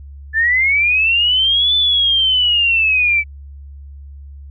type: linear two-way sweep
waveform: sine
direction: up then down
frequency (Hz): 1737 to 3520 to 2292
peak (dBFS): -11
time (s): 0.33-3.24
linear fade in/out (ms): 50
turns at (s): 1.75
effects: added 70 Hz sine -32 dBFS peak until 4.5 s